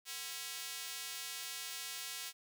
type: tone with high-pass filter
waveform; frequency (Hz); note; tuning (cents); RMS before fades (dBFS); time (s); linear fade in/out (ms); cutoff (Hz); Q
square; 149.4; D3; +30; -44; 0.05-2.33; 50; 3100; 0.64
effects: none